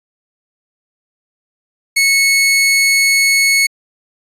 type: tone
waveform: sawtooth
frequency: 2200 Hz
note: C#7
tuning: 14 cents flat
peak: -6 dBFS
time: 1.96-3.67 s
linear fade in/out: 10 ms
effects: resampled to 32000 Hz